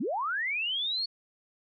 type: linear sweep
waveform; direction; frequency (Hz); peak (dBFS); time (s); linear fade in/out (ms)
sine; up; 174.61 to 4435; -28; 0-1.06; 10
effects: none